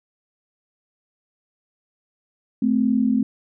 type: tone pair together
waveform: sine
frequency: 217.4 / 258.5 Hz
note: A3 / C4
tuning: -21 / -21 cents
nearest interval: minor third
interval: 300 cents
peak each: -19 dBFS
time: 2.62-3.23 s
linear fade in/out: 5 ms
effects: none